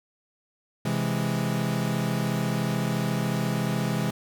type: chord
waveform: 40% pulse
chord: C augmented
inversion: none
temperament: equal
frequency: 130.81 / 164.81 / 207.7 Hz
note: C3 / E3 / G#3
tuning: 0 / 0 / 0 cents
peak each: -28 dBFS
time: 0.85-4.11 s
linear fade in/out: 5 ms
effects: none